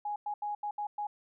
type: tone bursts at uneven times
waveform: sine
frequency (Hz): 830.6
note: G#5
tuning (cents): 0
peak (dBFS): -32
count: 6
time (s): 0.05-0.16 / 0.26-0.34 / 0.42-0.55 / 0.63-0.71 / 0.78-0.87 / 0.98-1.07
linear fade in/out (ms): 5
effects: none